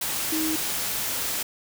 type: tone in noise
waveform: sine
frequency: 315.3 Hz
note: D#4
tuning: 23 cents sharp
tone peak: -25 dBFS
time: 0.32-0.56 s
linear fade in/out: 5 ms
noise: white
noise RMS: -28 dBFS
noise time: 0.01-1.43 s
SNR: 0 dB
effects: none